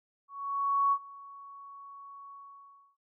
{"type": "tone with ADSR envelope", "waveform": "sine", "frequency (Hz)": 1116, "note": "C#6", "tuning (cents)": 11, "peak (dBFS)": -22, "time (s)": [0.28, 2.97], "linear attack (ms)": 640, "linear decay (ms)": 62, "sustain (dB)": -23, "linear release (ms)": 650, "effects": []}